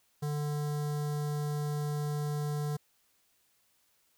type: tone with notch filter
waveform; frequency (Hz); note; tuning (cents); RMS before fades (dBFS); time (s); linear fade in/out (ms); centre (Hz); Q
square; 147.8; D3; +11; -33; 0.22-2.77; 10; 2500; 0.78
effects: white hiss -71 dBFS RMS until 4.17 s